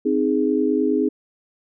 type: chord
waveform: sine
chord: Ab major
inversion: first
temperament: equal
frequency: 261.6 / 311.1 / 415.3 Hz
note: C4 / Eb4 / Ab4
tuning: 0 / 0 / 0 cents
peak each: -21 dBFS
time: 0.05-1.09 s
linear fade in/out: 10 ms
effects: none